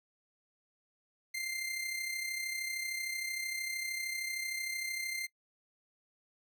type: tone with amplitude modulation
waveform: sawtooth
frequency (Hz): 2093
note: C7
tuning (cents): 0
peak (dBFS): -30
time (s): 1.34-5.27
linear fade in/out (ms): 10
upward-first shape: sine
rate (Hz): 33.1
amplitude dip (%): 50
effects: noise-tail reverb RT60 0.1 s tail -21 dB re dry